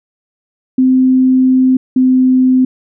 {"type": "tone pair in turn", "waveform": "sine", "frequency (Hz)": [258.5, 257.1], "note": ["C4", "C4"], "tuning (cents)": [-21, -30], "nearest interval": "unison", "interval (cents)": 9, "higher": "first", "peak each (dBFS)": -6, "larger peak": "neither", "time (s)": [[0.78, 1.77], [1.96, 2.65]], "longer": "first", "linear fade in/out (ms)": 5, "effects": []}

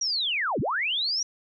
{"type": "linear two-way sweep", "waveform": "sine", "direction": "down then up", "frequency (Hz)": [5810, 92.5, 5810], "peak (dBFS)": -24, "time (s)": [0.01, 1.23], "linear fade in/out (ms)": 5, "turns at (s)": 0.6, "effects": []}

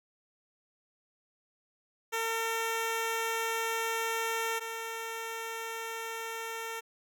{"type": "tone pair in turn", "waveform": "10% pulse", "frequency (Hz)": [453.4, 453.4], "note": ["A#4", "A#4"], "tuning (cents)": [-48, -48], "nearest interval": "unison", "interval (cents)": 0, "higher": "neither", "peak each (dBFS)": [-22, -28], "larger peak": "first", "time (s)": [[2.12, 4.6], [4.6, 6.81]], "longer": "first", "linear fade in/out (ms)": 20, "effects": []}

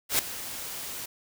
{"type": "noise with ADSR envelope", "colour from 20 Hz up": "white", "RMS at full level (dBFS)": -22, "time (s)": [0.09, 1.06], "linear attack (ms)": 100, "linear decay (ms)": 4, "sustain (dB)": -15, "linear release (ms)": 9, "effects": []}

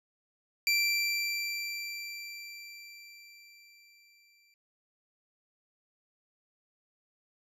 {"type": "tone with exponential decay", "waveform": "25% pulse", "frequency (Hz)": 2350, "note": "D7", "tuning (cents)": 1, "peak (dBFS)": -20, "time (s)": [0.67, 4.54], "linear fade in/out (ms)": 1, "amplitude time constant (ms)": 840, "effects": ["resampled to 32000 Hz"]}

